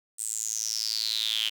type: tone with high-pass filter sweep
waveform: sawtooth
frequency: 110 Hz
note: A2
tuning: in tune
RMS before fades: -30 dBFS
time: 0.18-1.5 s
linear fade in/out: 20 ms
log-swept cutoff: 8500 to 3000 Hz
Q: 8.6
effects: none